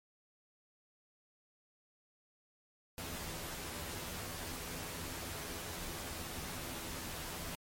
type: noise with comb filter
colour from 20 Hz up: pink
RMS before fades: -43 dBFS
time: 2.98-7.55 s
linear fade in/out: 0 ms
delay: 12 ms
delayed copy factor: +0.65
effects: MP3 64 kbps